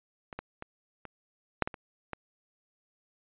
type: clicks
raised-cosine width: 0.5 ms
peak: -26 / -21 / -24 / -27 / -8 / -18 / -26 / -20 dBFS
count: 8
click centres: 0.328 / 0.39 / 0.624 / 1.053 / 1.623 / 1.675 / 1.742 / 2.133 s
effects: resampled to 8000 Hz